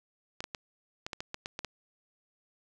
clicks, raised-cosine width 0.2 ms, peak -19 dBFS, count 10, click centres 0.405 / 0.441 / 0.548 / 1.065 / 1.132 / 1.205 / 1.344 / 1.459 / 1.591 / 1.647 s, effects none

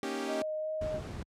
sawtooth chord, Eb dominant seventh, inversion second, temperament equal, 233.1 / 277.2 / 311.1 / 392 Hz, Bb3 / Db4 / Eb4 / G4, 0 / 0 / 0 / 0 cents, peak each -37 / -34 / -38 / -33 dBFS, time 0.03-0.42 s, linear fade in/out 0 ms
sine tone with vibrato, 622.3 Hz, D#5, in tune, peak -32 dBFS, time 0.26-1.01 s, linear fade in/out 50 ms, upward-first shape sine, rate 2.6 Hz, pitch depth 10 cents each way
brown noise, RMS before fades -36 dBFS, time 0.81-1.23 s, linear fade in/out 5 ms
effects high-pass 60 Hz 12 dB/octave + low-pass 9000 Hz 12 dB/octave

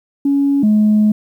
sine tone pair in turn, 280 / 212.4 Hz, C#4 / G#3, +18 / +39 cents, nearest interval perfect fourth, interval 479 cents, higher first, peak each -10 / -7 dBFS, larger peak second, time 0.25-0.63 / 0.63-1.12 s, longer second, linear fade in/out 5 ms, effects tanh soft clip ceiling -6 dBFS + 8-bit

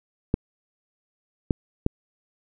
clicks, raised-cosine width 3 ms, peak -7 dBFS, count 3, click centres 0.341 / 1.508 / 1.864 s, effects none

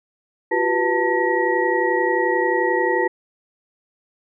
sine tone cluster, 348.7 / 380 / 491.1 / 891 / 1906 Hz, F4 / F#4 / B4 / A5 / A#6, -3 / +46 / -10 / +22 / +38 cents, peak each -23 dBFS, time 0.51-3.08 s, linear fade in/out 10 ms, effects none

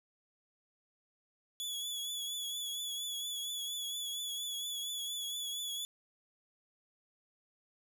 sawtooth tone with vibrato, 3405 Hz, G#7, 42 cents sharp, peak -34 dBFS, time 1.6-5.85 s, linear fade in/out 0 ms, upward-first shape triangle, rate 4.3 Hz, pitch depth 46 cents each way, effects none

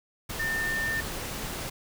sine tone in noise, 1800 Hz, A6, 39 cents sharp, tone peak -27 dBFS, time 0.39-1.01 s, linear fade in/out 10 ms, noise pink, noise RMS -35 dBFS, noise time 0.29-1.7 s, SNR +5 dB, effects none

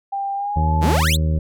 sine tone with pitch glide, 793 to 864.8 Hz, G5 to A5, +20 to -30 cents, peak -21 dBFS, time 0.12-0.97 s, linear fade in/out 10 ms, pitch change +150 cents, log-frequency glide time 0.35-0.75 s
harmonic tone, 78.4 Hz, D#2, 14 cents sharp, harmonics 1 / 2 / 3 / 4 / 5 / 6 / 7, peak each -17 / -21 / -33 / -36 / -38 / -42 / -34 dBFS, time 0.56-1.39 s, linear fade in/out 5 ms
sawtooth exponential sweep, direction up, 134.2 to 4468 Hz, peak -15 dBFS, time 0.81-1.17 s, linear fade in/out 20 ms
effects none

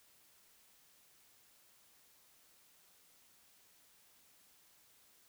silence, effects white hiss -67 dBFS RMS until 5.28 s

